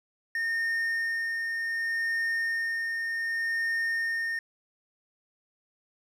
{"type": "tone with tremolo", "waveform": "triangle", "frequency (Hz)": 1830, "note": "A#6", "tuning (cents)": -32, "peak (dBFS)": -24, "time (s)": [0.35, 4.39], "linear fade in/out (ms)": 2, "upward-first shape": "sine", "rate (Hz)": 0.66, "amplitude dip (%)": 30, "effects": []}